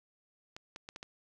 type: clicks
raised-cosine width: 0.2 ms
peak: -27 dBFS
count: 5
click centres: 0.565 / 0.761 / 0.889 / 0.961 / 1.029 s
effects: 10-bit